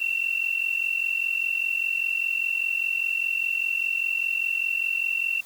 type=tone pair together; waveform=sine; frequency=2692 / 2737 Hz; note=E7 / F7; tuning=+36 / -36 cents; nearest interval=unison; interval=28 cents; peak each=-26 dBFS; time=0-5.41 s; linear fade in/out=10 ms; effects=white hiss -49 dBFS RMS until 5.45 s